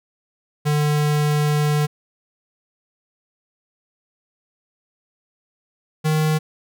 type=tone pair in turn; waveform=square; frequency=149 / 155.19 Hz; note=D3 / D#3; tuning=+25 / -4 cents; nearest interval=minor second; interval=71 cents; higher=second; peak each=-17 dBFS; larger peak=neither; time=0.65-1.87 / 6.04-6.39 s; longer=first; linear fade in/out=20 ms; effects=none